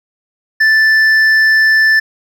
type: tone with hard clipping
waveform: sine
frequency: 1760 Hz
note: A6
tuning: in tune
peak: -8 dBFS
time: 0.6-2 s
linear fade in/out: 10 ms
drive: 5 dB
effects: none